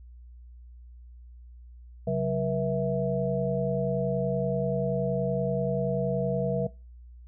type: tone cluster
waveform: sine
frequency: 135.9 / 186.4 / 479.7 / 655 Hz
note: C#3 / F#3 / A#4 / E5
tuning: -34 / +13 / +50 / -11 cents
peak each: -30 dBFS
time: 2.07-6.67 s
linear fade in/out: 5 ms
effects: noise-tail reverb RT60 0.3 s tail -22 dB re dry + added 60 Hz sine -45 dBFS peak until 7.27 s